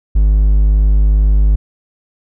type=tone; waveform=triangle; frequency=51.2 Hz; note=G#1; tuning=24 cents flat; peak=-5 dBFS; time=0.15-1.56 s; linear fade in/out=10 ms; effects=none